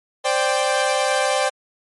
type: chord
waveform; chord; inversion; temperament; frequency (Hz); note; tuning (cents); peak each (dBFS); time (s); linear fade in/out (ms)
sawtooth; C suspended second; none; equal with one note detuned; 523.3 / 587.3 / 786.3; C5 / D5 / G5; 0 / 0 / +5; -18; 0.24-1.5; 20
effects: MP3 48 kbps